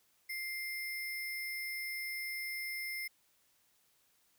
sine tone with sample-and-hold, 2100 Hz, C7, 6 cents sharp, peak -37 dBFS, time 0.29-3.08 s, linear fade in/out 10 ms, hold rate 7350 Hz, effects white hiss -72 dBFS RMS until 4.38 s

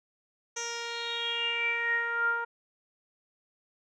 10% pulse tone with low-pass filter sweep, 468 Hz, A#4, 7 cents sharp, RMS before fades -31 dBFS, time 0.56-2.45 s, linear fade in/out 10 ms, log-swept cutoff 6100 to 1200 Hz, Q 9.4, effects none

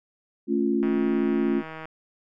sine chord, A augmented, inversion none, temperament equal, 220 / 277.2 / 349.2 Hz, A3 / C#4 / E#4, 0 / 0 / 0 cents, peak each -25 dBFS, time 0.47-1.63 s, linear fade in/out 50 ms
click train, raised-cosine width 0.5 ms, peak -23 dBFS, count 164, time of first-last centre 0.83-1.855 s, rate 159 Hz
effects none

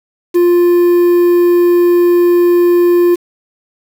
triangle tone with quantisation, 350 Hz, F4, 4 cents sharp, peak -4 dBFS, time 0.34-3.16 s, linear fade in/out 20 ms, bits 5, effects none

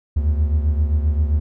triangle beating tone pair, 73.6 / 81.2 Hz, D2 / E2, +4 / -26 cents, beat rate 7.6 Hz, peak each -14 / -21 dBFS, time 0.16-1.4 s, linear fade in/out 10 ms, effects none

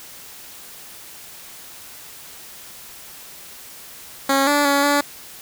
10% pulse tone with pitch steps, 273.3 / 289.7 / 281.9 / 287.4 Hz, C#4 / D4 / C#4 / D4, -24 / -24 / +29 / -37 cents, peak -7 dBFS, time 4.29-5.01 s, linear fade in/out 5 ms, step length 180 ms, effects white hiss -40 dBFS RMS until 5.41 s

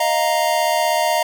square chord, Eb suspended second, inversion none, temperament equal, 622.3 / 698.5 / 932.3 Hz, Eb5 / F5 / Bb5, 0 / 0 / 0 cents, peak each -21 dBFS, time 0-1.23 s, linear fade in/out 5 ms, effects none

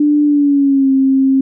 sine tone with pitch glide, 295.3 to 267.7 Hz, D4 to C4, +10 to +40 cents, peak -8 dBFS, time 0-1.41 s, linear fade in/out 5 ms, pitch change -170 cents, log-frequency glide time 0.24-0.91 s, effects none

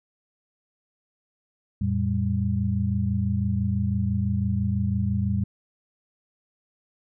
sine tone cluster, 88.2 / 114.2 / 198.1 Hz, F2 / A#2 / G3, +18 / -35 / +18 cents, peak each -26 dBFS, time 1.81-5.44 s, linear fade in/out 5 ms, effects none

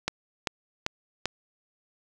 click train, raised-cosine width 0.2 ms, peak -9 dBFS, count 4, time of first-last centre 0.08-1.256 s, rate 2.55 Hz, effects none

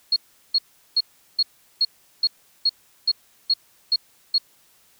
sine tone bursts, 4311 Hz, C#8, 49 cents flat, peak -15 dBFS, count 11, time 0.12-4.382 s, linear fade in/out 5 ms, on 42 ms, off 380 ms, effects white hiss -58 dBFS RMS until 4.99 s

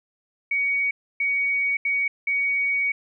sine tone bursts at uneven times, 2246 Hz, C#7, 22 cents sharp, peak -20 dBFS, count 4, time 0.51-0.91 / 1.2-1.77 / 1.85-2.08 / 2.27-2.92 s, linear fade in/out 5 ms, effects none

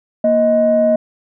sine tone pair together, 234.5 / 627 Hz, A#3 / D#5, +11 / +13 cents, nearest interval octave + perfect fourth, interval 1702 cents, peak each -16 / -10 dBFS, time 0.24-0.96 s, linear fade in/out 5 ms, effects tanh soft clip ceiling -4 dBFS

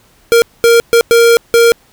square tone bursts at uneven times, 466.2 Hz, A#4, in tune, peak -5 dBFS, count 5, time 0.32-0.42 / 0.64-0.8 / 0.93-1.01 / 1.11-1.37 / 1.54-1.72 s, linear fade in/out 0 ms, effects pink hiss -49 dBFS RMS until 1.92 s

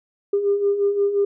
sine beating tone pair, 398.3 / 404 Hz, G4 / G#4, +28 / -48 cents, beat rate 5.7 Hz, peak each -24 / -17 dBFS, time 0.33-1.25 s, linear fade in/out 5 ms, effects tanh soft clip ceiling -10 dBFS

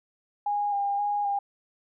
sine tone with vibrato, 813 Hz, G#5, 37 cents flat, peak -24 dBFS, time 0.46-1.39 s, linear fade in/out 5 ms, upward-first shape square, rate 1.9 Hz, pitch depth 19 cents each way, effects none

